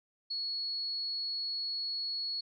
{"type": "tone", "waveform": "sine", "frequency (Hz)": 4360, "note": "C#8", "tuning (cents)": -29, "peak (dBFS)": -33, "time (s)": [0.3, 2.41], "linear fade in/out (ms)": 10, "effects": []}